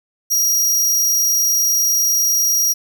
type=tone; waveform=sawtooth; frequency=5710 Hz; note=F8; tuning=37 cents sharp; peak=-11 dBFS; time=0.3-2.74 s; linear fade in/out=20 ms; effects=none